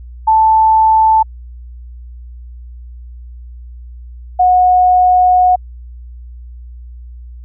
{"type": "tone pair in turn", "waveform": "sine", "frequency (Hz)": [880, 729], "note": ["A5", "F#5"], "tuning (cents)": [0, -26], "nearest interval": "minor third", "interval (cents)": 326, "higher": "first", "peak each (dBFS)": -6, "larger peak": "neither", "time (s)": [[0.27, 1.23], [4.39, 5.56]], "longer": "second", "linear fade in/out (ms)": 10, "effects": ["added 60 Hz sine -29 dBFS peak until 7.44 s"]}